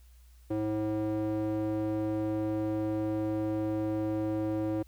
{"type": "tone with band-pass filter", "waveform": "square", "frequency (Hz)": 107.5, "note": "A2", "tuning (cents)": -40, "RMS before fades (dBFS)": -31, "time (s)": [0.5, 4.83], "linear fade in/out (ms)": 10, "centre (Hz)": 400, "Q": 4, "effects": ["added 60 Hz sine -53 dBFS peak until 4.87 s", "white hiss -67 dBFS RMS until 4.87 s"]}